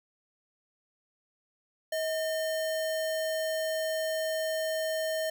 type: tone with sample-and-hold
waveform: sine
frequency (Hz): 636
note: D#5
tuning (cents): +38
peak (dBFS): -28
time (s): 1.92-5.3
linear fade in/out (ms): 5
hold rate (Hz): 2450
effects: none